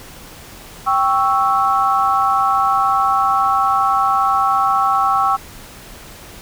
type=chord; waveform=sine; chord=C# diminished; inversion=second; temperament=equal; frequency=784 / 1108.7 / 1318.5 Hz; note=G5 / C#6 / E6; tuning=0 / 0 / 0 cents; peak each=-17 dBFS; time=0.86-5.37 s; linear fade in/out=20 ms; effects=pink hiss -38 dBFS RMS until 6.41 s